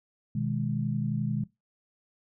sine chord, G# minor, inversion first, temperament just, 124.59 / 155.74 / 207.7 Hz, B2 / D#3 / G#3, +16 / +2 / 0 cents, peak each -31 dBFS, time 0.35-1.44 s, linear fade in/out 5 ms, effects noise-tail reverb RT60 0.2 s tail -19 dB re dry

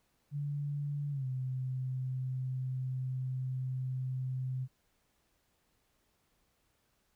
sine tone with pitch glide, 144.3 to 129.3 Hz, D3 to C3, -30 to -20 cents, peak -33 dBFS, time 0.31-4.68 s, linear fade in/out 50 ms, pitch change -190 cents, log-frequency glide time 1.11-1.26 s, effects pink hiss -75 dBFS RMS until 7.15 s

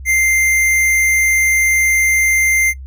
square tone, 2093 Hz, C7, in tune, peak -12 dBFS, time 0.05-2.74 s, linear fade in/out 50 ms, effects noise-tail reverb RT60 0.1 s tail -19 dB re dry + added 66 Hz sine -28 dBFS peak until 2.86 s

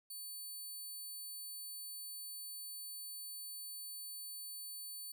10% pulse tone, 4500 Hz, C#8, 25 cents sharp, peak -38 dBFS, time 0.1-5.12 s, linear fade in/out 5 ms, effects none

